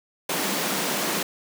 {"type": "high-pass noise", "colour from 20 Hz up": "pink", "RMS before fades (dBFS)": -26, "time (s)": [0.29, 1.23], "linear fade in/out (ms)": 5, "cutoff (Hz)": 170, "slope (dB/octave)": 48, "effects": []}